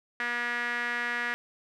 sawtooth tone with band-pass filter, 240 Hz, B3, 49 cents flat, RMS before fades -31 dBFS, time 0.2-1.34 s, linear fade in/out 0 ms, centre 1800 Hz, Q 4.5, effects none

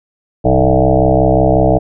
sine tone with frequency modulation, 377.2 Hz, F#4, 33 cents sharp, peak -7 dBFS, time 0.44-1.79 s, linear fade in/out 20 ms, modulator 65.5 Hz, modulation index 5.3, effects none

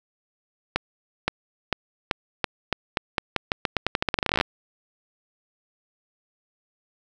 accelerating click train, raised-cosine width 0.3 ms, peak -5 dBFS, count 28, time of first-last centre 0.76-4.411 s, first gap 520 ms, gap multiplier 0.86, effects none

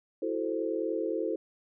sine chord, F# half-diminished seventh, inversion third, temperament equal, 329.6 / 370 / 440 / 523.3 Hz, E4 / F#4 / A4 / C5, 0 / 0 / 0 / 0 cents, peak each -33 / -36 / -33 / -35 dBFS, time 0.22-1.36 s, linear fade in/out 5 ms, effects none

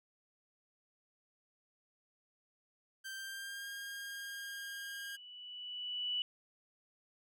sawtooth tone with pitch glide, 1568 to 1615.8 Hz, G6 to G#6, 0 to -48 cents, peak -39 dBFS, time 3.04-5.17 s, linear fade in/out 20 ms, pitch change +52 cents, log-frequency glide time 3.15-3.68 s
sine tone with exponential growth, 2960 Hz, F#7, in tune, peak -32 dBFS, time 4.1-6.22 s, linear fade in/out 1 ms, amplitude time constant 460 ms
effects none

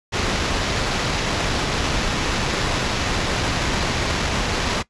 pink noise with sample-and-hold, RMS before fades -22 dBFS, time 0.12-4.83 s, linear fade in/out 20 ms, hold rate 8820 Hz, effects noise-tail reverb RT60 0.1 s tail -19 dB re dry + resampled to 22050 Hz

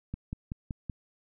click train, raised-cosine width 5 ms, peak -22 dBFS, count 5, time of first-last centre 0.14-0.898 s, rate 5.28 Hz, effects none

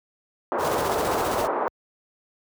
pink band-pass noise, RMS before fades -25 dBFS, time 0.52-1.68 s, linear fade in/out 0 ms, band 370 to 1200 Hz, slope 24 dB/octave
pink noise with tremolo, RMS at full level -30 dBFS, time 0.58-1.48 s, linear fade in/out 50 ms, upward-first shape square, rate 15 Hz, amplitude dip 40%
effects high-pass 60 Hz 12 dB/octave

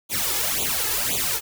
white noise with flanger, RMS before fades -24 dBFS, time 0.09-1.41 s, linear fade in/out 50 ms, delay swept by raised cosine 0.28 to 2.38 ms, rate 1.9 Hz, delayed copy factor +1, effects none

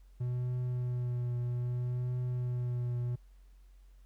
triangle tone with vibrato, 123 Hz, B2, 7 cents flat, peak -29 dBFS, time 0.2-3.16 s, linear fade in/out 10 ms, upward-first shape triangle, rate 0.63 Hz, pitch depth 25 cents each way, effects added 46 Hz sine -54 dBFS peak until 4.05 s + pink hiss -74 dBFS RMS until 4.05 s

